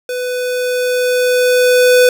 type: tone with level ramp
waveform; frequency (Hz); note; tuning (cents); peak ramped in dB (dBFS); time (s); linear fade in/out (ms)
square; 498.5; B4; +16; -19 to -6; 0.09-2.09; 2
effects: none